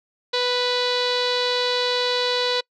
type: tone with low-pass filter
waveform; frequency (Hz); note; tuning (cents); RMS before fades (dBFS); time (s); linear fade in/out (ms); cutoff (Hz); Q
sawtooth; 493.9; B4; 0; -22; 0.33-2.61; 10; 4100; 7.1
effects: noise-tail reverb RT60 0.1 s tail -26 dB re dry